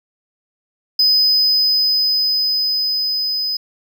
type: tone with level ramp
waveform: triangle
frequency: 5020 Hz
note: D#8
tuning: 15 cents sharp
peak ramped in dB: -9 to -17 dBFS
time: 0.99-3.57 s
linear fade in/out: 5 ms
effects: none